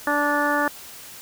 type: harmonic tone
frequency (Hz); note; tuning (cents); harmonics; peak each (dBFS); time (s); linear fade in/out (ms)
291.6; D4; -12; 1 / 2 / 3 / 4 / 5 / 6; -26 / -26 / -26 / -26 / -26 / -26; 0.07-0.68; 2
effects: white hiss -41 dBFS RMS until 1.21 s